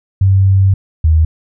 sine tone pair in turn, 96.5 / 79.16 Hz, G2 / D#2, -27 / +30 cents, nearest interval minor third, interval 343 cents, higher first, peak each -6 dBFS, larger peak neither, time 0.21-0.74 / 1.04-1.25 s, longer first, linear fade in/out 5 ms, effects none

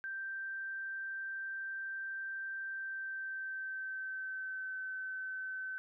sine tone with pitch glide, 1568 to 1529.5 Hz, G6 to G6, 0 to -43 cents, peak -38 dBFS, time 0.04-5.78 s, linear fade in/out 0 ms, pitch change -43 cents, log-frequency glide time 2.67-4.79 s, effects none

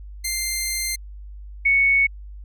10% pulse / sine tone pair in turn, 2093 / 2217 Hz, C7 / C#7, 0 / 0 cents, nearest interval minor second, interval 100 cents, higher second, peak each -14 dBFS, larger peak neither, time 0.24-0.96 / 1.65-2.07 s, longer first, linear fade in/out 10 ms, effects added 50 Hz sine -35 dBFS peak until 2.44 s

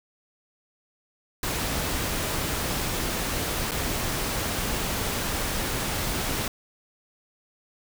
pink noise with dropouts, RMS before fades -28 dBFS, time 1.43-6.48 s, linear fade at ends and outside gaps 2 ms, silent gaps 3.71-3.717 s, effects none

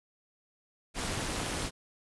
pink noise with amplitude modulation, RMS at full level -31 dBFS, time 0.94-1.71 s, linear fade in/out 50 ms, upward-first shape sine, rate 238 Hz, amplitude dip 70%, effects resampled to 24000 Hz

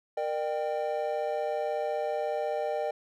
triangle chord, G minor, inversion first, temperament equal with one note detuned, 466.2 / 602.4 / 784 Hz, Bb4 / D5 / G5, 0 / +44 / 0 cents, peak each -32 / -29 / -32 dBFS, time 0.17-2.91 s, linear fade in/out 5 ms, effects none

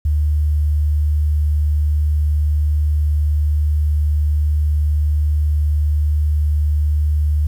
sine tone, 74.9 Hz, D2, 35 cents sharp, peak -13 dBFS, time 0.05-7.47 s, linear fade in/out 5 ms, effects 8-bit

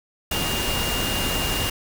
sine tone in noise, 2823 Hz, F7, 18 cents sharp, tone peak -28 dBFS, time 0.31-1.7 s, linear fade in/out 5 ms, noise pink, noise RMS -25 dBFS, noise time 0.31-1.7 s, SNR -6 dB, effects none

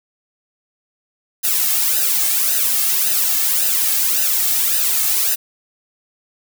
blue noise with flanger, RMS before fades -17 dBFS, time 1.43-5.36 s, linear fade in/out 20 ms, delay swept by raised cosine 0.89 to 2.09 ms, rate 1.8 Hz, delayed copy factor -0.9, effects none

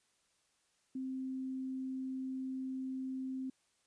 sine tone, 261.8 Hz, C4, 1 cent sharp, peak -37 dBFS, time 0.95-3.5 s, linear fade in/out 5 ms, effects white hiss -75 dBFS RMS until 3.86 s + resampled to 22050 Hz

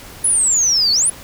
sine exponential two-way sweep, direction down then up, 10548 to 4334 to 10548 Hz, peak -11 dBFS, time 0.24-1.1 s, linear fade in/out 5 ms, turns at 0.92 s, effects tanh soft clip ceiling -7 dBFS + pink hiss -37 dBFS RMS until 1.23 s

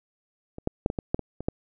clicks, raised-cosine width 2 ms, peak -24 / -11 / -8 / -15 / -15 / -9 / -18 / -21 / -11 dBFS, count 9, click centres 0.584 / 0.674 / 0.861 / 0.901 / 0.988 / 1.145 / 1.193 / 1.406 / 1.485 s, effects none

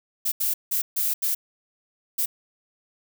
violet noise bursts at uneven times, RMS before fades -24 dBFS, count 6, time 0.25-0.32 / 0.4-0.54 / 0.71-0.82 / 0.96-1.14 / 1.22-1.35 / 2.18-2.26 s, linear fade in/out 10 ms, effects none

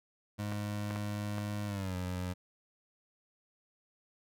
25% pulse tone with pitch glide, 103.83 to 90.91 Hz, G#2 to F#2, 0 to -30 cents, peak -31 dBFS, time 0.38-2.34 s, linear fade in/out 20 ms, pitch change -230 cents, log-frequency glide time 1.66-1.96 s
clicks, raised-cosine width 0.5 ms, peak -25 dBFS, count 4, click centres 0.522 / 0.908 / 0.961 / 1.382 s
effects none

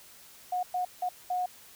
sine tone bursts at uneven times, 726 Hz, F#5, 33 cents flat, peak -27 dBFS, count 4, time 0.52-0.63 / 0.74-0.85 / 1.02-1.09 / 1.3-1.46 s, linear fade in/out 5 ms, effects white hiss -53 dBFS RMS until 1.75 s

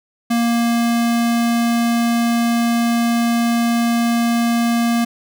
square tone, 234.2 Hz, A#3, 8 cents sharp, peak -15 dBFS, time 0.3-5.05 s, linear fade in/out 10 ms, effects none

